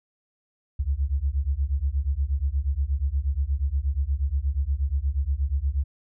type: beating tone pair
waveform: sine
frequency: 65.41 / 73.81 Hz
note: C2 / D2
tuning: 0 / +9 cents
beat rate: 8.4 Hz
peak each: -25 dBFS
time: 0.79-5.84 s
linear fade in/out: 10 ms
effects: none